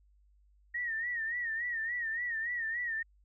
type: tone with vibrato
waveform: sine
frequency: 1864.7 Hz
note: A#6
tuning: in tune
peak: -32 dBFS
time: 0.74-3.03 s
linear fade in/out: 10 ms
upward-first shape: sine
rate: 3.5 Hz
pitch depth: 90 cents each way
effects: added 50 Hz sine -62 dBFS peak until 3.24 s